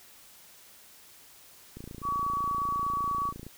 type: click train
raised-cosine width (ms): 3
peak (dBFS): -29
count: 49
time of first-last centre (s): 1.77-3.466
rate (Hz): 28.3
type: tone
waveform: sine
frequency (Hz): 1135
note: C#6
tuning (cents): +41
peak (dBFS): -27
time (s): 2.02-3.33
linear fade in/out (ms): 50
effects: white hiss -54 dBFS RMS until 3.57 s